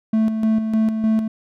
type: tone with tremolo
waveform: triangle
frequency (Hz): 220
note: A3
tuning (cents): 0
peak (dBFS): -12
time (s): 0.13-1.28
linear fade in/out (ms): 5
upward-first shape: square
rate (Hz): 3.3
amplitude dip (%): 50
effects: none